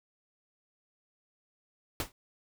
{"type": "noise with exponential decay", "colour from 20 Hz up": "pink", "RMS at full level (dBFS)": -29, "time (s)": [2, 2.12], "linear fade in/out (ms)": 1, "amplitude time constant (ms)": 26, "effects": []}